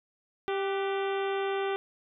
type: harmonic tone with a mistuned harmonic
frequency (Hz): 392.4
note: G4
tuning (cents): +2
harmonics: 1 / 2 / 3 / 4 / 5 / 6 / 7 / 8 / 9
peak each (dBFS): -29 / -35 / -39 / -41 / -43 / -45 / -46 / -47 / -48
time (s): 0.48-1.76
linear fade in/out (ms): 0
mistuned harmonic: 4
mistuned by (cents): -68
effects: none